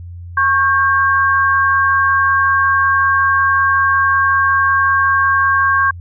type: tone pair together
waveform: sine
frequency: 1100 / 1594.6 Hz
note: C#6 / G6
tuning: -14 / +29 cents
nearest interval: tritone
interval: 643 cents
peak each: -13 dBFS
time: 0.37-5.91 s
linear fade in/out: 5 ms
effects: added 87 Hz sine -28 dBFS peak until 6 s